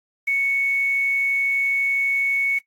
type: tone with quantisation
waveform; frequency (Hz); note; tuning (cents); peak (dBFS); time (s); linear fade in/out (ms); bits
sine; 2217; C#7; 0; -18; 0.27-2.59; 10; 7
effects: noise-tail reverb RT60 0.1 s tail -18 dB re dry + AAC 48 kbps